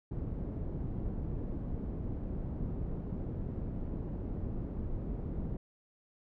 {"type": "low-pass noise", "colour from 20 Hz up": "pink", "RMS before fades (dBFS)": -37, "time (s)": [0.11, 5.57], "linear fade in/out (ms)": 5, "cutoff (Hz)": 310, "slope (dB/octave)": 12, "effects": []}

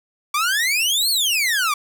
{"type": "exponential two-way sweep", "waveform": "sawtooth", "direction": "up then down", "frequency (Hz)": [1138, 4491, 1138], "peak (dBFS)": -14, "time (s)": [0.34, 1.74], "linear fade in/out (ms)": 5, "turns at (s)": 1.1, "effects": []}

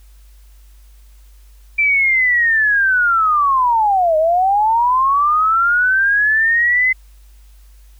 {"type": "linear two-way sweep", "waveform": "sine", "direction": "down then up", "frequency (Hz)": [2349, 614, 2054], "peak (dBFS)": -11, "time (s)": [1.78, 6.93], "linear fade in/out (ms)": 10, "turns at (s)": 4.17, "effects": ["added 50 Hz sine -41 dBFS peak until 7.99 s", "white hiss -56 dBFS RMS until 7.99 s"]}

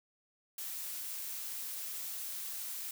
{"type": "noise", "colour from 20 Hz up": "blue", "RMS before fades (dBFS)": -41, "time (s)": [0.58, 2.91], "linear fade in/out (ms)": 2, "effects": []}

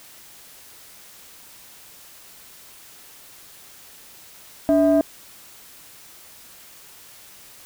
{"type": "tone pair together", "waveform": "sine", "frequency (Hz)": [290, 651], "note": ["D4", "E5"], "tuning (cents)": [-22, -22], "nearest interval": "octave + major second", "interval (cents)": 1400, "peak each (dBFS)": -15, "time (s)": [4.69, 5.01], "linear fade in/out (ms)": 0, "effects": ["tanh soft clip ceiling -9 dBFS", "white hiss -46 dBFS RMS until 7.65 s"]}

